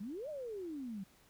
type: exponential two-way sweep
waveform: sine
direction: up then down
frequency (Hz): 184.8 to 632 to 184.8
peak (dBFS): -40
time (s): 0-1.04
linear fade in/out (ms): 10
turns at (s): 0.29
effects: pink hiss -66 dBFS RMS until 1.29 s